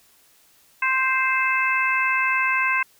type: harmonic tone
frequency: 523.3 Hz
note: C5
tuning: in tune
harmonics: 2 / 3 / 4 / 5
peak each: -24 / -24 / -24 / -24 dBFS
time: 0.82-2.83 s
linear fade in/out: 5 ms
effects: white hiss -57 dBFS RMS until 2.99 s